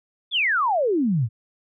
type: exponential sweep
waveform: sine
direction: down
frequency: 3601 to 101.5 Hz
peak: -18 dBFS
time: 0.31-1.29 s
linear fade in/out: 50 ms
effects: none